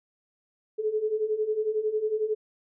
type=beating tone pair; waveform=sine; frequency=423.3 / 434.3 Hz; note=G#4 / A4; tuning=+33 / -23 cents; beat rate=11 Hz; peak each=-30 / -26 dBFS; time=0.78-2.35 s; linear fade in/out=20 ms; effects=none